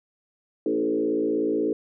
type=tone with frequency modulation; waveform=sine; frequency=370 Hz; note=F#4; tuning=in tune; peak=-21 dBFS; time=0.66-1.73 s; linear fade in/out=2 ms; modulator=56.4 Hz; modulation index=1.8; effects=none